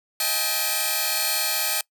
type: tone cluster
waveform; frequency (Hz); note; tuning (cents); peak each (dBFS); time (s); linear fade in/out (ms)
5% pulse; 634 / 783 / 859 / 2391 / 4294; D#5 / G5 / A5 / D7 / C8; +32 / -2 / -42 / +30 / +44; -19; 0.2-1.81; 2
effects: noise-tail reverb RT60 0.1 s tail -23 dB re dry